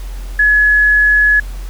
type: tone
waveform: sine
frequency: 1696 Hz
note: G#6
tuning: 36 cents sharp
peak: -7 dBFS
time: 0.39-1.4 s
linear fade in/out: 5 ms
effects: added 44 Hz sine -22 dBFS peak until 1.69 s + pink hiss -39 dBFS RMS until 1.69 s